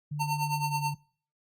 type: tone with pitch glide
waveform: sine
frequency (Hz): 147.7 to 145.25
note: D3 to D3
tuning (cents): +10 to -19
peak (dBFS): -31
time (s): 0.11-0.95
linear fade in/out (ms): 10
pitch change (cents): -29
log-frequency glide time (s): 0.51-0.76
type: tone with tremolo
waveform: square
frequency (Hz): 904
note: A5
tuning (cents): +47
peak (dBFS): -26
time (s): 0.19-0.94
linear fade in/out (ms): 20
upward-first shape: triangle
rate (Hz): 9.3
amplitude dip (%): 85
effects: noise-tail reverb RT60 0.5 s tail -25 dB re dry + Opus 48 kbps